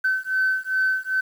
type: beating tone pair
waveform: sine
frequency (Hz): 1527 / 1529.5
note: G6 / G6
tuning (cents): -46 / -43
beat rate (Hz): 2.5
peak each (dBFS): -22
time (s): 0.04-1.21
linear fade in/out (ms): 10
effects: tanh soft clip ceiling -14 dBFS + 8-bit